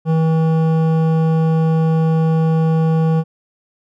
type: tone with hard clipping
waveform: sine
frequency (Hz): 161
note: E3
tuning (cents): -41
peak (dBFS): -14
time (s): 0.05-3.24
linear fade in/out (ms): 50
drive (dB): 12
effects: none